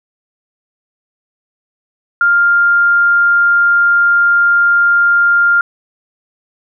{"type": "tone", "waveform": "sine", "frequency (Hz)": 1400, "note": "F6", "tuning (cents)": 4, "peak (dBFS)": -7, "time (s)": [2.21, 5.61], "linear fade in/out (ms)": 2, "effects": []}